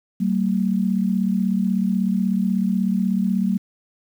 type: tone pair together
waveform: sine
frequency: 191.2 / 227.5 Hz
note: G3 / A#3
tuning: -43 / -42 cents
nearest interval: minor third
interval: 301 cents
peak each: -19 / -22 dBFS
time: 0.2-3.58 s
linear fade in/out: 10 ms
effects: 8-bit